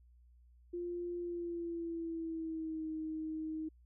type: tone with pitch glide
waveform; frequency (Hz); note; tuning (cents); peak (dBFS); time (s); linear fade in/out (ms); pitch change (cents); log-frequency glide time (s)
sine; 349.2 to 314.7; F4 to D#4; 0 to +20; -37; 0.73-3.69; 10; -180; 1.18-2.89
effects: added 60 Hz sine -60 dBFS peak until 3.85 s